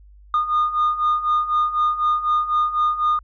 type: beating tone pair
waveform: sine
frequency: 1220 / 1224 Hz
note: D#6 / D#6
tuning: -34 / -29 cents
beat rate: 4 Hz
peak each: -21 / -17 dBFS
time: 0.34-3.19 s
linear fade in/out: 2 ms
effects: tanh soft clip ceiling -13 dBFS + added 50 Hz sine -44 dBFS peak until 3.23 s

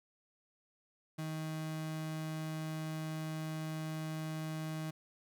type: tone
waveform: 35% pulse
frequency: 157.4 Hz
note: D#3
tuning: 20 cents sharp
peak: -36 dBFS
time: 1.18-4.91 s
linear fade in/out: 10 ms
effects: none

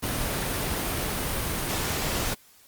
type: noise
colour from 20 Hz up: pink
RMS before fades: -28 dBFS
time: 0.02-2.35 s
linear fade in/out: 20 ms
effects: white hiss -56 dBFS RMS until 2.67 s + Opus 32 kbps

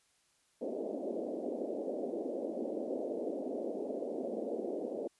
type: band-pass noise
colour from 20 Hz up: white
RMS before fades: -38 dBFS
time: 0.61-5.08 s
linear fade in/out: 10 ms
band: 230 to 610 Hz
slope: 48 dB/octave
effects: white hiss -72 dBFS RMS until 5.19 s + resampled to 24000 Hz

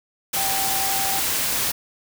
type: tone in noise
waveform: sine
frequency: 779 Hz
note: G5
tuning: 11 cents flat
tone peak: -27 dBFS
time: 0.36-1.2 s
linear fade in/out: 10 ms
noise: white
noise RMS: -23 dBFS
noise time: 0.33-1.72 s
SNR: -7 dB
effects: none

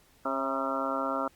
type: harmonic tone with a mistuned harmonic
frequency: 135.5 Hz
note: C#3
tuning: 39 cents flat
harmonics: 2 / 3 / 4 / 5 / 6 / 7 / 8 / 9 / 10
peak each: -35 / -44 / -35 / -36 / -42 / -37 / -41 / -36 / -34 dBFS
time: 0.25-1.28 s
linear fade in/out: 5 ms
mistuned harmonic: 5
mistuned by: -43 cents
effects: pink hiss -62 dBFS RMS until 1.35 s + Opus 48 kbps

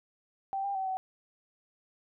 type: tone with pitch steps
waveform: sine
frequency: 779 / 797 / 765 / 756 Hz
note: G5 / G5 / G5 / F#5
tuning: -11 / +28 / -42 / +37 cents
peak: -30 dBFS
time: 0.53-0.97 s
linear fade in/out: 0 ms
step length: 110 ms
effects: none

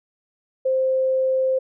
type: tone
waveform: sine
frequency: 523.3 Hz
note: C5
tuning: in tune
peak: -17 dBFS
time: 0.65-1.59 s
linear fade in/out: 10 ms
effects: none

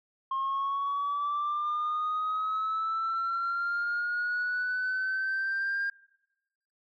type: linear sweep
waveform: sine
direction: up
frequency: 1068 to 1609 Hz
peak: -26 dBFS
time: 0.31-5.9 s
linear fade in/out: 5 ms
effects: noise-tail reverb RT60 1.0 s tail -24 dB re dry + tanh soft clip ceiling -25 dBFS

